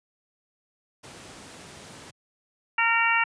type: noise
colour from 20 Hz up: pink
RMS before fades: -44 dBFS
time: 1.03-2.11 s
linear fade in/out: 10 ms
type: harmonic tone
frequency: 460 Hz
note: A#4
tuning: 23 cents flat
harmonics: 2 / 3 / 4 / 5 / 6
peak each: -26 / -26 / -26 / -26 / -26 dBFS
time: 2.78-3.24 s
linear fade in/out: 5 ms
effects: high-pass 100 Hz 12 dB/octave + resampled to 22050 Hz